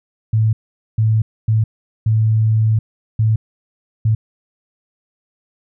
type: tone bursts at uneven times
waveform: sine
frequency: 110 Hz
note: A2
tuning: in tune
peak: -11 dBFS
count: 6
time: 0.33-0.53 / 0.98-1.22 / 1.48-1.64 / 2.06-2.79 / 3.19-3.36 / 4.05-4.15 s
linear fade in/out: 5 ms
effects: none